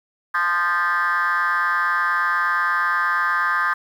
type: tone with frequency modulation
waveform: sine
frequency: 1396.9 Hz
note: F6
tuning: in tune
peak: -16 dBFS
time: 0.34-3.74 s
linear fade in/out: 10 ms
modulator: 176 Hz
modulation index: 2.1
effects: tanh soft clip ceiling -14 dBFS + 8-bit